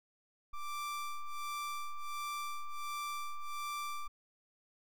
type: ring-modulated tone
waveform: square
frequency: 587.3 Hz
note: D5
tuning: in tune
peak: -35 dBFS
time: 0.53-4.08 s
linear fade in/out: 10 ms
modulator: 588 Hz
effects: none